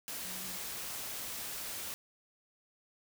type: tone in noise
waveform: sine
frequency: 185.1 Hz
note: F#3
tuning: 1 cent sharp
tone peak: -51 dBFS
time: 0.25-0.57 s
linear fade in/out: 0 ms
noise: white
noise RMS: -41 dBFS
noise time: 0.08-1.94 s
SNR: -13 dB
effects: none

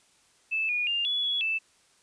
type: tone with pitch steps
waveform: sine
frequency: 2627 / 2446 / 2802 / 3405 / 3373 / 2641 Hz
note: E7 / D#7 / F7 / G#7 / G#7 / E7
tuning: -7 / -30 / +5 / +42 / +26 / +3 cents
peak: -25 dBFS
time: 0.51-1.59 s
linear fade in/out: 20 ms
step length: 180 ms
effects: white hiss -63 dBFS RMS until 2.02 s + resampled to 22050 Hz

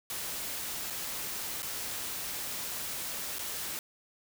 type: noise with dropouts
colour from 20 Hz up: white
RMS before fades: -37 dBFS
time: 0.1-3.79 s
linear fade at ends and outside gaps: 1 ms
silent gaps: 0.901-0.905 / 1.622-1.629 / 3.385-3.392 s
effects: none

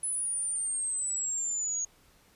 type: exponential sweep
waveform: sine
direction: down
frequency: 10160 to 6620 Hz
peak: -29 dBFS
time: 0.03-1.85 s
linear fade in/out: 5 ms
effects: pink hiss -62 dBFS RMS until 2.35 s + resampled to 32000 Hz

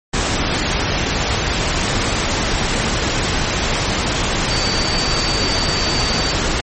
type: tone in noise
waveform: sine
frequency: 4591 Hz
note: D8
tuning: 40 cents flat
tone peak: -21 dBFS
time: 4.5-6.33 s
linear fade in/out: 10 ms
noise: pink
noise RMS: -18 dBFS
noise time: 0.13-6.61 s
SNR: -6 dB
effects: MP3 32 kbps

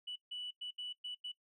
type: tone bursts at uneven times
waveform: sine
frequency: 2960 Hz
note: F#7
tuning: in tune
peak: -39 dBFS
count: 6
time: 0.07-0.16 / 0.31-0.51 / 0.61-0.71 / 0.78-0.93 / 1.04-1.15 / 1.24-1.32 s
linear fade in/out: 10 ms
effects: noise-tail reverb RT60 0.1 s tail -21 dB re dry + tanh soft clip ceiling -36 dBFS

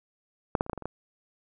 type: clicks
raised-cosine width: 1 ms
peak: -9 / -10 / -29 / -16 / -18 / -22 / -27 / -18 dBFS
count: 8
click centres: 0.552 / 0.609 / 0.664 / 0.697 / 0.732 / 0.777 / 0.823 / 0.856 s
effects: none

